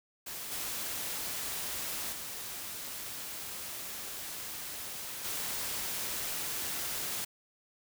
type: noise with level steps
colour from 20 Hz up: white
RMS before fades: -41 / -37 / -41 / -36 dBFS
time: 0.26-7.25 s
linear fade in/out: 10 ms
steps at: 0.51 / 2.12 / 5.24 s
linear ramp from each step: 10 ms
effects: none